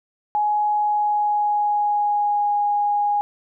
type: tone with pitch glide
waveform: sine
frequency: 838 to 824.1 Hz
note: G#5 to G#5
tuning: +15 to -14 cents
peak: -17 dBFS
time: 0.35-3.21 s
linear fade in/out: 0 ms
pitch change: -29 cents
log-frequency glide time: 0.73-2.59 s
effects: none